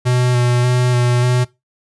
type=tone with vibrato; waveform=square; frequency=123.47 Hz; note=B2; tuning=in tune; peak=-13 dBFS; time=0.05-1.45 s; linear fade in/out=20 ms; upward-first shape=square; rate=1.7 Hz; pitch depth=15 cents each way; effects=noise-tail reverb RT60 0.2 s tail -19 dB re dry + resampled to 24000 Hz